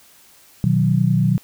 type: chord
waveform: sine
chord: B major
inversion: none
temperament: equal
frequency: 123.47 / 155.56 / 185 Hz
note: B2 / D#3 / F#3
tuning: 0 / 0 / 0 cents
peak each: -18 dBFS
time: 0.64-1.38 s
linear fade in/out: 0 ms
effects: white hiss -50 dBFS RMS until 1.43 s